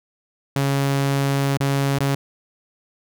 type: tone with dropouts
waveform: sawtooth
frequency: 138.59 Hz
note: C#3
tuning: in tune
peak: -14 dBFS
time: 0.56-2.15 s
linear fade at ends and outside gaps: 2 ms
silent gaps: 1.573-1.603 / 1.986-2.005 s
effects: none